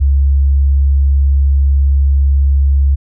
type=tone; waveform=sine; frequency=69.1 Hz; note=C#2; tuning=5 cents flat; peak=-7 dBFS; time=0-2.96 s; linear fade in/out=20 ms; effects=none